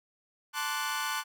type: chord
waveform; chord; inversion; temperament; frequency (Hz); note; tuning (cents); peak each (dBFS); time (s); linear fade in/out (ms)
sawtooth; D dominant seventh; second; equal with one note detuned; 880 / 1046.5 / 1161.8 / 1480; A5 / C6 / D6 / F#6; 0 / 0 / -19 / 0; -33 / -34 / -33 / -31; 0.53-1.24; 50
effects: none